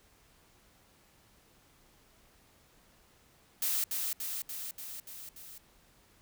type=noise with echo; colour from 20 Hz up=blue; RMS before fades=-31 dBFS; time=3.62-3.84 s; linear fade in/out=2 ms; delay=290 ms; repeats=6; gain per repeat=-3 dB; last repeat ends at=5.58 s; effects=pink hiss -64 dBFS RMS until 6.21 s